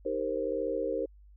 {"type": "chord", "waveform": "sine", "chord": "C minor seventh", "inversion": "first", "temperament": "equal with one note detuned", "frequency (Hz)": [311.1, 392, 466.2, 527.8], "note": ["Eb4", "G4", "Bb4", "C5"], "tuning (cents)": [0, 0, 0, 15], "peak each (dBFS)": [-37, -36, -33, -33], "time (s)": [0.05, 1.06], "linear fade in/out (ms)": 10, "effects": ["added 50 Hz sine -52 dBFS peak until 1.36 s"]}